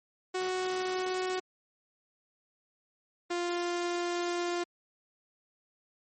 sawtooth tone pair in turn, 370 / 349.2 Hz, F#4 / F4, 0 / 0 cents, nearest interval minor second, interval 100 cents, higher first, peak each -26 dBFS, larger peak neither, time 0.34-1.4 / 3.3-4.64 s, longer second, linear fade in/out 10 ms, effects MP3 32 kbps

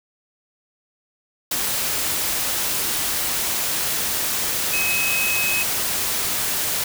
sine tone in noise, 2552 Hz, D#7, 43 cents sharp, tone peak -21 dBFS, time 4.73-5.63 s, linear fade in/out 5 ms, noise white, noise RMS -23 dBFS, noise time 1.51-6.84 s, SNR -1 dB, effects none

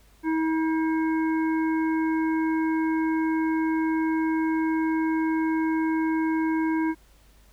harmonic tone with a mistuned harmonic, 319.9 Hz, D#4, 48 cents sharp, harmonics 1 / 3 / 5 / 7, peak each -22 / -32 / -36 / -39 dBFS, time 0.23-6.95 s, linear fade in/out 50 ms, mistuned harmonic 7, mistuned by -45 cents, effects added 50 Hz sine -54 dBFS peak until 7.52 s + pink hiss -60 dBFS RMS until 7.52 s

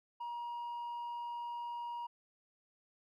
triangle tone with hard clipping, 951 Hz, A#5, 34 cents sharp, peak -38 dBFS, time 0.2-2.07 s, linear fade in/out 10 ms, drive 1 dB, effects none

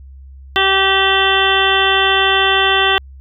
harmonic tone, 386.9 Hz, G4, 23 cents flat, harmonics 1 / 2 / 3 / 4 / 5 / 7 / 8 / 9, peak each -19 / -19 / -19 / -19 / -19 / -19 / -19 / -19 dBFS, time 0.56-2.98 s, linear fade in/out 0 ms, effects added 67 Hz sine -34 dBFS peak until 3.2 s

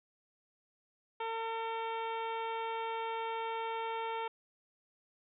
harmonic tone, 452.6 Hz, A4, 49 cents sharp, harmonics 1 / 2 / 3 / 4 / 5 / 6 / 7 / 8, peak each -40 / -37 / -45 / -52 / -48 / -52 / -52 / -56 dBFS, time 1.2-4.28 s, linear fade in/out 5 ms, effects none

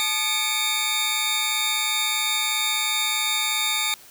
sawtooth tone cluster, 860 / 1223 / 2218 / 2343 / 3672 Hz, A5 / D#6 / C#7 / D7 / A#7, -40 / -30 / 0 / -5 / -27 cents, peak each -29 / -29 / -25 / -27 / -21 dBFS, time 0-3.94 s, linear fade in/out 0 ms, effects white hiss -48 dBFS RMS until 4.1 s

